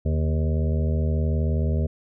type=harmonic tone with a mistuned harmonic; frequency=79 Hz; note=D#2; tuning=27 cents sharp; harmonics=1 / 2 / 3 / 5 / 6 / 7 / 8; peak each=-21 / -27 / -31 / -35 / -37 / -38 / -39 dBFS; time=0.05-1.87 s; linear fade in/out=10 ms; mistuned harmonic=2; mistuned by=-65 cents; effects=none